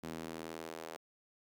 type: tone with high-pass filter sweep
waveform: sawtooth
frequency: 81.2 Hz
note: E2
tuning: 26 cents flat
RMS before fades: -45 dBFS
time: 0.03-0.97 s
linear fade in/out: 10 ms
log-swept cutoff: 220 to 530 Hz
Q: 1.3
effects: none